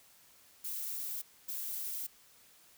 violet noise bursts at uneven times, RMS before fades -39 dBFS, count 2, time 0.64-1.22 / 1.48-2.07 s, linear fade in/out 10 ms, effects white hiss -62 dBFS RMS until 2.77 s

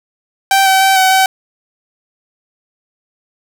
sawtooth tone with pitch steps, 779 / 766 / 772 / 756 / 763 Hz, G5 / G5 / G5 / F#5 / G5, -11 / -40 / -27 / +37 / -47 cents, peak -4 dBFS, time 0.51-1.26 s, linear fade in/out 2 ms, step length 150 ms, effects none

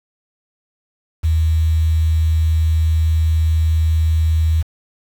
sine tone with quantisation, 79.9 Hz, D#2, 47 cents sharp, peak -12 dBFS, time 1.23-4.63 s, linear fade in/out 20 ms, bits 6, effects none

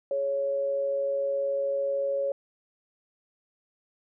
sine tone pair together, 421.2 / 554.6 Hz, G#4 / C#5, +24 / +1 cents, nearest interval perfect fourth, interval 477 cents, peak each -37 / -25 dBFS, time 0.11-2.32 s, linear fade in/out 2 ms, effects none

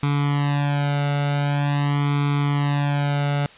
sawtooth tone with flanger, 143.7 Hz, D3, 37 cents flat, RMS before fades -21 dBFS, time 0.03-3.46 s, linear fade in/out 0 ms, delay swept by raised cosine 0.87 to 1.41 ms, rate 0.45 Hz, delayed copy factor +0.95, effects white hiss -46 dBFS RMS until 3.57 s + resampled to 8000 Hz

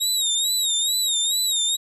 25% pulse tone with vibrato, 3777 Hz, A#7, 22 cents sharp, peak -15 dBFS, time 0-1.77 s, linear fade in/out 20 ms, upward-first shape sine, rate 2.3 Hz, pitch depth 96 cents each way, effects resampled to 32000 Hz

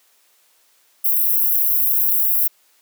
white high-pass noise, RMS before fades -17 dBFS, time 1.04-2.48 s, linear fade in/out 10 ms, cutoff 12000 Hz, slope 48 dB/octave, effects white hiss -58 dBFS RMS until 2.81 s + high-pass 400 Hz 12 dB/octave

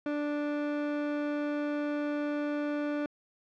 30% pulse tone, 293.7 Hz, D4, in tune, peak -27 dBFS, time 0.06-3.06 s, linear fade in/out 2 ms, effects low-pass 2000 Hz 12 dB/octave

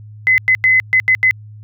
sine tone bursts at uneven times, 2034 Hz, C7, 50 cents flat, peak -8 dBFS, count 6, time 0.27-0.38 / 0.48-0.55 / 0.64-0.8 / 0.93-1 / 1.08-1.15 / 1.23-1.31 s, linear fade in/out 0 ms, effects added 106 Hz sine -33 dBFS peak until 1.63 s

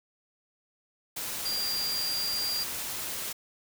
sine tone in noise, 4761 Hz, D8, 23 cents sharp, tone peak -29 dBFS, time 1.45-2.64 s, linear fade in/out 10 ms, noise white, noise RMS -35 dBFS, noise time 1.16-3.33 s, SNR +3 dB, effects none

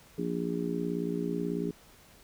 harmonic tone, 58.27 Hz, A#1, in tune, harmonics 3 / 4 / 5 / 6 / 7, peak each -34 / -37 / -35 / -41 / -35 dBFS, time 0.18-1.71 s, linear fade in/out 5 ms, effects pink hiss -57 dBFS RMS until 2.23 s

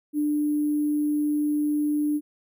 sine tone with sample-and-hold, 297 Hz, D4, 20 cents sharp, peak -21 dBFS, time 0.13-2.21 s, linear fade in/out 50 ms, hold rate 11025 Hz, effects none

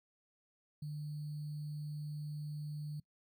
sine tone with sample-and-hold, 150 Hz, D3, 37 cents sharp, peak -39 dBFS, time 0.82-3 s, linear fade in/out 5 ms, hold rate 4410 Hz, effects noise-tail reverb RT60 0.1 s tail -23 dB re dry

